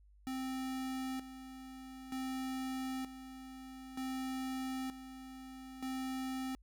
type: tone with tremolo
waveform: square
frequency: 261.6 Hz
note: C4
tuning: in tune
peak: -38 dBFS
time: 0.27-6.55 s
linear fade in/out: 0 ms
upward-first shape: square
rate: 0.54 Hz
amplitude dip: 70%
effects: added 50 Hz sine -60 dBFS peak until 6.62 s